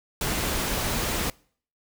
pink noise, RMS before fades -27 dBFS, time 0.21-1.3 s, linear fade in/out 2 ms, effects noise-tail reverb RT60 0.5 s tail -24 dB re dry

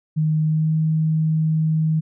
sine tone with pitch glide, 155.56 to 157.82 Hz, D#3 to D#3, 0 to +25 cents, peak -16 dBFS, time 0.16-2.01 s, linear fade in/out 20 ms, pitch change +25 cents, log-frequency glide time 0.44-0.73 s, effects none

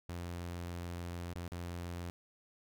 sawtooth tone with dropouts, 86.9 Hz, F2, 8 cents flat, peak -36 dBFS, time 0.09-2.1 s, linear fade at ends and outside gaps 0 ms, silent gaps 1.335-1.356 / 1.479-1.519 s, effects none

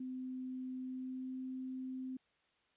sine tone with pitch glide, 256.9 to 259 Hz, C4 to C4, -32 to -17 cents, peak -40 dBFS, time 0-2.17 s, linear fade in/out 5 ms, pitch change +15 cents, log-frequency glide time 0.82-1.41 s, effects white hiss -75 dBFS RMS until 2.76 s + resampled to 8000 Hz

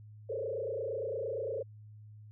sine tone with frequency modulation, 493.9 Hz, B4, in tune, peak -33 dBFS, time 0.29-1.63 s, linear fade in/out 10 ms, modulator 28.7 Hz, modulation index 2.5, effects added 106 Hz sine -49 dBFS peak until 2.31 s

